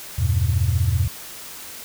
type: chord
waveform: sine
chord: E minor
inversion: none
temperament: equal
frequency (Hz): 82.41 / 98 / 123.47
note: E2 / G2 / B2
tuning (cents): 0 / 0 / 0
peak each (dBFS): -20 / -20 / -22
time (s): 0.18-1.08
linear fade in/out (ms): 10
effects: tanh soft clip ceiling -8 dBFS + white hiss -37 dBFS RMS until 1.84 s